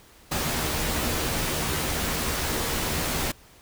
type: noise with comb filter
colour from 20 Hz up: pink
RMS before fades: -27 dBFS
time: 0.31-3.32 s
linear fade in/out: 10 ms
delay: 13 ms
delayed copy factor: +0.5
effects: pink hiss -53 dBFS RMS until 3.61 s